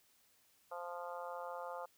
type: harmonic tone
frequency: 174.61 Hz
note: F3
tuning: in tune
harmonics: 3 / 4 / 5 / 6 / 7 / 8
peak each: -46 / -49 / -48 / -52 / -50 / -56 dBFS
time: 0.71-1.86 s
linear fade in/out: 10 ms
effects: white hiss -71 dBFS RMS until 1.97 s